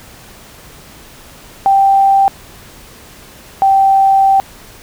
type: tone pair in turn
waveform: sine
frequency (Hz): 784 / 779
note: G5 / G5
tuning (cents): 0 / -11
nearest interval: unison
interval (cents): 11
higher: first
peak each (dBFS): -6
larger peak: neither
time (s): 1.66-2.28 / 3.62-4.4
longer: second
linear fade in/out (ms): 0
effects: pink hiss -38 dBFS RMS until 4.82 s